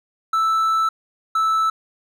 triangle tone pair in turn, 1318.5 / 1313.4 Hz, E6 / E6, 0 / -7 cents, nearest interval unison, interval 7 cents, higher first, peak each -14 dBFS, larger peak neither, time 0.33-0.89 / 1.35-1.7 s, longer first, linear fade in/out 5 ms, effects none

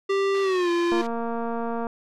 square tone with pitch glide, 392.9 to 344 Hz, G4 to F4, +4 to -26 cents, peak -21 dBFS, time 0.09-1.02 s, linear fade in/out 10 ms, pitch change -230 cents, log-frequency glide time 0.42-0.7 s
white high-pass noise, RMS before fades -37 dBFS, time 0.34-1.07 s, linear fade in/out 5 ms, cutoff 450 Hz, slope 12 dB/octave
click train, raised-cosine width 1 ms, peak -17 dBFS, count 221, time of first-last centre 0.92-1.868 s, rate 232 Hz
effects low-pass 4000 Hz 12 dB/octave

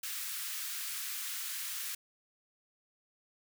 white high-pass noise, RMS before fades -39 dBFS, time 0.03-1.95 s, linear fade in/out 5 ms, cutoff 1300 Hz, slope 24 dB/octave, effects none

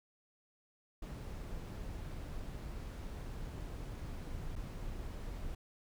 brown noise with dropouts, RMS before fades -43 dBFS, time 1.02-5.55 s, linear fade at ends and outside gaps 5 ms, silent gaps 4.556-4.561 s, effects none

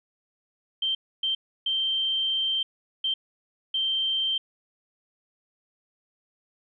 sine tone bursts at uneven times, 3136 Hz, G7, in tune, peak -23 dBFS, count 5, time 0.82-0.95 / 1.23-1.35 / 1.66-2.63 / 3.04-3.14 / 3.74-4.38 s, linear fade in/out 5 ms, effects none

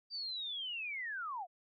sine linear sweep, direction down, 4702 to 659.3 Hz, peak -38 dBFS, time 0.1-1.47 s, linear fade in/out 50 ms, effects none

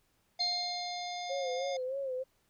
harmonic tone, 711 Hz, F5, 31 cents sharp, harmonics 1 / 3 / 5 / 7 / 9, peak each -38 / -46 / -45 / -48 / -50 dBFS, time 0.39-1.77 s, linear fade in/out 5 ms
sine tone with exponential decay, 4194 Hz, C8, 3 cents sharp, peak -28 dBFS, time 0.4-1.83 s, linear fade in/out 5 ms, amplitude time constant 310 ms
sine tone with vibrato, 530 Hz, C5, 22 cents sharp, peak -33 dBFS, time 1.29-2.24 s, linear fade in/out 20 ms, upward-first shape sine, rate 3.2 Hz, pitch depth 79 cents each way
effects pink hiss -73 dBFS RMS until 2.49 s

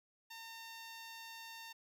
10% pulse tone, 910 Hz, A#5, 42 cents flat, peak -40 dBFS, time 0.3-1.73 s, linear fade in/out 10 ms, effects none

